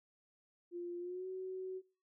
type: tone with pitch glide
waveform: sine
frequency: 349.2 to 374.3 Hz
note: F4 to F#4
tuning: 0 to +20 cents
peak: -40 dBFS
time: 0.71-1.82 s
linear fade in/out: 50 ms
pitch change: +120 cents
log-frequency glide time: 0.99-1.27 s
effects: noise-tail reverb RT60 0.4 s tail -25 dB re dry